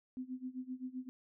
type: tone with tremolo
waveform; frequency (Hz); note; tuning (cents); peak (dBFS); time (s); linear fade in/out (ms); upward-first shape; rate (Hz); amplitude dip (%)
sine; 255.6; C4; -40; -37; 0.17-1.09; 0; sine; 7.7; 90
effects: none